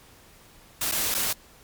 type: noise with dropouts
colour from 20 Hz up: white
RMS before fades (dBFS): -26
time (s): 0.81-1.33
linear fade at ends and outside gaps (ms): 5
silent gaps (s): 0.915-0.92 / 1.143-1.147
effects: pink hiss -53 dBFS RMS until 1.63 s + MP3 96 kbps